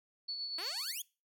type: tone with tremolo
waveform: sine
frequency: 4435 Hz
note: C#8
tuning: in tune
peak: -35 dBFS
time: 0.28-0.92 s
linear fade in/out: 10 ms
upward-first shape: sine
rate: 8.3 Hz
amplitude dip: 35%
type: exponential sweep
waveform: 5% pulse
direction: up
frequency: 311.1 to 3519 Hz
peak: -30 dBFS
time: 0.58-1.02 s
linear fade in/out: 5 ms
effects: noise-tail reverb RT60 0.3 s tail -23 dB re dry